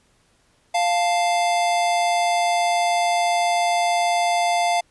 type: tone pair together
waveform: square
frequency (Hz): 698.5 / 880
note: F5 / A5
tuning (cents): 0 / 0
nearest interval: major third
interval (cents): 400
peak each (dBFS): -19 / -26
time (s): 0.74-4.81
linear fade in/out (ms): 10
effects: pink hiss -61 dBFS RMS until 4.9 s + resampled to 24000 Hz